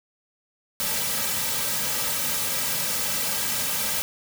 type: noise with comb filter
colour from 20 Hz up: white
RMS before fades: -26 dBFS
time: 0.8-4.02 s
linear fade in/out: 0 ms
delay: 2.8 ms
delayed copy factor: -0.85
effects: none